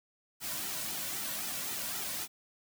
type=noise with flanger; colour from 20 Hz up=white; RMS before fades=-37 dBFS; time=0.4-2.28 s; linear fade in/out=50 ms; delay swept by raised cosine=1.8 to 2.45 ms; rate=3.8 Hz; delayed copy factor=-0.6; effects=none